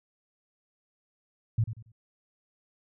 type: tone with echo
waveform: sine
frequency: 112 Hz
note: A2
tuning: 31 cents sharp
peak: -21 dBFS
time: 1.58-1.64 s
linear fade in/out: 5 ms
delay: 93 ms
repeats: 3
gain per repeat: -11 dB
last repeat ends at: 1.919 s
effects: none